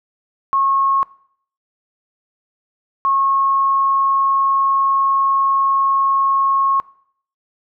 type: tone bursts at uneven times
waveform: sine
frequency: 1090 Hz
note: C#6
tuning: 29 cents flat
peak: -13 dBFS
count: 2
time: 0.53-1.03 / 3.05-6.8 s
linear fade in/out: 0 ms
effects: noise-tail reverb RT60 0.6 s tail -21 dB re dry